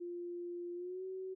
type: tone with pitch glide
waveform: sine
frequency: 349.2 to 376.4 Hz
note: F4 to F#4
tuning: 0 to +30 cents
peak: -40 dBFS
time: 0-1.35 s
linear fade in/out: 20 ms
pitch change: +130 cents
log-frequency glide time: 0.75-1.04 s
effects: none